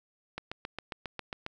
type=click train; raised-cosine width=0.3 ms; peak=-20 dBFS; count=9; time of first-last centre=0.38-1.464 s; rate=7.38 Hz; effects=none